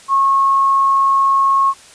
sine tone, 1091 Hz, C#6, 28 cents flat, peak -10 dBFS, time 0.08-1.74 s, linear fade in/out 50 ms, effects white hiss -42 dBFS RMS until 1.94 s + resampled to 22050 Hz

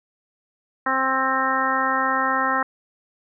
harmonic tone, 263.8 Hz, C4, 14 cents sharp, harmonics 1 / 2 / 3 / 4 / 5 / 6 / 7, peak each -30 / -30 / -27 / -24 / -24 / -29 / -26 dBFS, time 0.86-2.63 s, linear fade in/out 5 ms, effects none

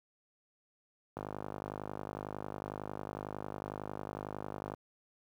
click train, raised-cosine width 1 ms, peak -25 dBFS, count 183, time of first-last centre 1.17-4.739 s, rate 51 Hz, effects high-pass 80 Hz 12 dB/octave + 10-bit

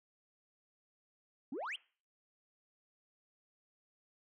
sine exponential sweep, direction up, 233.1 to 3347 Hz, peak -36 dBFS, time 1.52-1.76 s, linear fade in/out 5 ms, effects noise-tail reverb RT60 0.4 s tail -24 dB re dry + tanh soft clip ceiling -37 dBFS

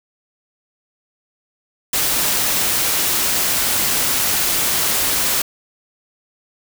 white noise, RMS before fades -18 dBFS, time 1.93-5.42 s, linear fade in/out 5 ms, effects none

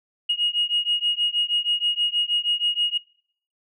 sine beating tone pair, 2874 / 2880.3 Hz, F7 / F#7, +49 / -47 cents, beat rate 6.3 Hz, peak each -22 dBFS, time 0.29-2.98 s, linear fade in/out 10 ms, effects noise-tail reverb RT60 0.6 s tail -24 dB re dry + tanh soft clip ceiling -13 dBFS

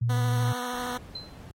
sine tone, 118.3 Hz, A#2, 26 cents sharp, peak -22 dBFS, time 0.01-0.53 s, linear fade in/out 10 ms
10% pulse tone with vibrato, 246.9 Hz, B3, in tune, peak -23 dBFS, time 0.09-0.98 s, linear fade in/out 10 ms, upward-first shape square, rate 13 Hz, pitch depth 14 cents each way
brown noise, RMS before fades -41 dBFS, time 0.73-1.51 s, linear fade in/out 0 ms
sine tone with exponential decay, 4082 Hz, C8, 44 cents flat, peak -31 dBFS, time 1.15-1.38 s, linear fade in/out 5 ms, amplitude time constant 49 ms
effects high-pass 60 Hz 12 dB/octave + AAC 48 kbps

